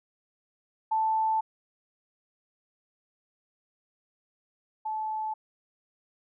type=tone pair in turn; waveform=sine; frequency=880 / 868.4 Hz; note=A5 / A5; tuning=0 / -23 cents; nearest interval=unison; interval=23 cents; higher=first; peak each=-23 / -29 dBFS; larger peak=first; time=0.91-1.41 / 4.85-5.34 s; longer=first; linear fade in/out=10 ms; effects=none